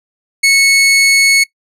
sawtooth tone, 2202 Hz, C#7, 12 cents flat, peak -3 dBFS, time 0.43-1.44 s, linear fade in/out 10 ms, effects noise-tail reverb RT60 0.1 s tail -21 dB re dry + low-pass 11000 Hz 12 dB/octave

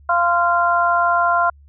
harmonic tone, 346.1 Hz, F4, 16 cents flat, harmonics 2 / 3 / 4, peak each -18 / -18 / -18 dBFS, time 0.09-1.5 s, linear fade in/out 5 ms, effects added 71 Hz sine -44 dBFS peak until 1.68 s

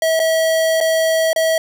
square tone with dropouts, 646 Hz, E5, 35 cents flat, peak -14 dBFS, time 0.02-1.58 s, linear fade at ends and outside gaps 2 ms, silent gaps 0.194-0.199 / 0.804-0.81 / 1.331-1.361 s, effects none

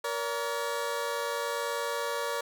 20% pulse tone pair together, 470.3 / 571 Hz, A#4 / D5, +15 / -49 cents, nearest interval minor third, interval 336 cents, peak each -28 dBFS, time 0.04-2.41 s, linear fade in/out 5 ms, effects none

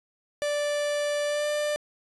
45% pulse tone with pitch glide, 586 to 594.2 Hz, D5 to D5, -4 to +20 cents, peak -25 dBFS, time 0.42-1.76 s, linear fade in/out 0 ms, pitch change +24 cents, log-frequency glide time 1.26-1.47 s, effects resampled to 24000 Hz + 11-bit

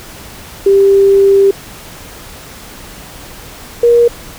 sine tone pair in turn, 394 / 473.6 Hz, G4 / A#4, +9 / +27 cents, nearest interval minor third, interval 318 cents, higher second, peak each -4 dBFS, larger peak neither, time 0.66-1.51 / 3.83-4.08 s, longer first, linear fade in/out 5 ms, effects pink hiss -32 dBFS RMS until 4.38 s

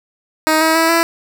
10% pulse tone with pitch steps, 313.7 / 320.1 / 326.6 / 333.3 Hz, D#4 / D#4 / E4 / E4, +14 / +49 / -16 / +19 cents, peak -3 dBFS, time 0.47-1.03 s, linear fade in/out 0 ms, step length 140 ms, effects 7-bit

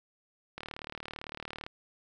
click train, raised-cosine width 0.3 ms, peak -23 dBFS, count 42, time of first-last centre 0.58-1.665 s, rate 37.8 Hz, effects none

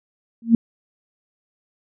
sine tone with exponential growth, 230 Hz, A#3, 23 cents flat, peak -5 dBFS, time 0.42-0.55 s, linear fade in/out 2 ms, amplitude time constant 28 ms, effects none

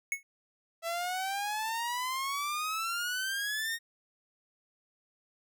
square tone with exponential decay, 2200 Hz, C#7, 14 cents flat, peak -26 dBFS, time 0.12-0.23 s, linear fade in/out 1 ms, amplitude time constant 23 ms
sawtooth exponential sweep, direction up, 659.3 to 1864.7 Hz, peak -28 dBFS, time 0.82-3.79 s, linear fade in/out 50 ms
effects none

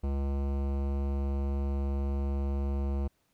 sine tone with hard clipping, 69.3 Hz, C#2, in tune, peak -30 dBFS, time 0.03-3.08 s, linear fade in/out 10 ms, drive 18 dB, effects pink hiss -73 dBFS RMS until 3.33 s

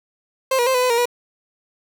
30% pulse tone with pitch steps, 527 / 481.2 / 524 / 500 / 504 / 468.2 / 484.7 Hz, C5 / B4 / C5 / B4 / B4 / A#4 / B4, +12 / -45 / +2 / +21 / +35 / +8 / -32 cents, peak -13 dBFS, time 0.51-1.056 s, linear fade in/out 5 ms, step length 78 ms, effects none

